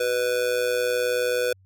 square tone with amplitude modulation, 493.9 Hz, B4, in tune, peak -19 dBFS, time 0-1.53 s, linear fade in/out 5 ms, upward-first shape sine, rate 119 Hz, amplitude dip 70%, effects added 95 Hz sine -53 dBFS peak until 1.65 s

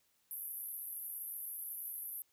pink band-pass noise, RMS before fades -44 dBFS, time 0.31-2.22 s, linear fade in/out 0 ms, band 11000 to 13000 Hz, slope 96 dB/octave, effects white hiss -75 dBFS RMS until 2.32 s

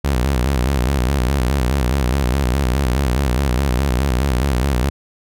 sawtooth tone with vibrato, 65.3 Hz, C2, 3 cents flat, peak -11 dBFS, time 0.04-4.9 s, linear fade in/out 10 ms, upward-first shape square, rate 4.8 Hz, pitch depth 120 cents each way, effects none

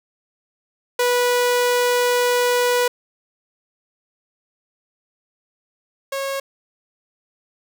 sawtooth tone pair in turn, 490 / 547 Hz, B4 / C#5, -14 / -23 cents, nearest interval major second, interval 191 cents, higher second, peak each -12 / -19 dBFS, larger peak first, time 0.99-2.88 / 6.12-6.4 s, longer first, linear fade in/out 5 ms, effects none

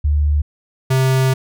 sine / square tone pair in turn, 73.8 / 131.5 Hz, D2 / C3, +9 / +9 cents, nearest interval minor seventh, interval 1000 cents, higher second, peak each -12 / -13 dBFS, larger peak first, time 0.04-0.42 / 0.9-1.34 s, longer second, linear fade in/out 10 ms, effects none

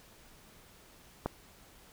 click, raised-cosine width 1 ms, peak -17 dBFS, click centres 1.26 s, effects pink hiss -58 dBFS RMS until 1.92 s

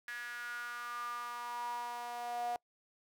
sawtooth tone with high-pass filter sweep, 240.3 Hz, B3, 47 cents flat, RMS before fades -41 dBFS, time 0.08-2.56 s, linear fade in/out 0 ms, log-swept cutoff 1700 to 700 Hz, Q 8.3, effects noise-tail reverb RT60 0.1 s tail -26 dB re dry

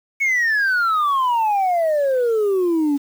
sine exponential sweep, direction down, 2230 to 277.2 Hz, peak -13 dBFS, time 0.2-2.98 s, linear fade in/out 20 ms, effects tanh soft clip ceiling -14 dBFS + 7-bit

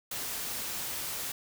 white noise, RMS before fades -36 dBFS, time 0.11-1.32 s, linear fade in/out 5 ms, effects none

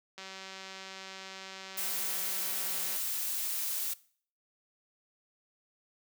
click train, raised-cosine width 0.2 ms, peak -27 dBFS, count 533, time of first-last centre 0.18-2.965 s, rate 191 Hz
blue noise, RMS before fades -34 dBFS, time 1.77-3.94 s, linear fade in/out 10 ms
effects noise-tail reverb RT60 0.5 s tail -20 dB re dry + high-pass 200 Hz 12 dB/octave

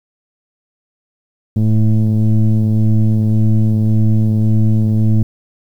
sine tone with frequency modulation, 108.1 Hz, A2, 30 cents flat, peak -7 dBFS, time 1.56-5.23 s, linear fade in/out 5 ms, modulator 109 Hz, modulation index 1, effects tanh soft clip ceiling -7 dBFS + 8-bit

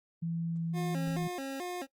sine tone with pitch glide, 166.8 to 165.74 Hz, E3 to E3, +21 to +10 cents, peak -31 dBFS, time 0.22-1.28 s, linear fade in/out 10 ms, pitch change -11 cents, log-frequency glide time 0.51-0.62 s
25% pulse tone with vibrato, 311.1 Hz, D#4, in tune, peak -32 dBFS, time 0.73-1.87 s, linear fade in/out 50 ms, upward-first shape square, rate 2.3 Hz, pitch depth 240 cents each way
effects noise-tail reverb RT60 0.1 s tail -19 dB re dry + Opus 48 kbps

